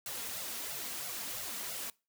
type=noise with flanger; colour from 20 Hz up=white; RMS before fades=-40 dBFS; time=0.06-1.9 s; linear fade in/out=2 ms; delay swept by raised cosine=1.4 to 4.4 ms; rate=3 Hz; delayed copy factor=+0.65; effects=noise-tail reverb RT60 0.3 s tail -24 dB re dry + high-pass 80 Hz 12 dB/octave